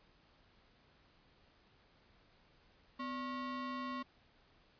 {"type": "ring-modulated tone", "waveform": "square", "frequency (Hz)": 417.7, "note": "G#4", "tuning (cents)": 10, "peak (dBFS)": -37, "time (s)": [2.99, 4.03], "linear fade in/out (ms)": 10, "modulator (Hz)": 671, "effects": ["pink hiss -68 dBFS RMS until 4.79 s", "resampled to 11025 Hz"]}